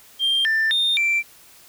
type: tone with pitch steps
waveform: sine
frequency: 3183 / 1780 / 3645 / 2347 Hz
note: G7 / A6 / A#7 / D7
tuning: +26 / +20 / -40 / -2 cents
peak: -15 dBFS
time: 0.19-1.23 s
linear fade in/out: 50 ms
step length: 260 ms
effects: tanh soft clip ceiling -15 dBFS + white hiss -49 dBFS RMS until 1.68 s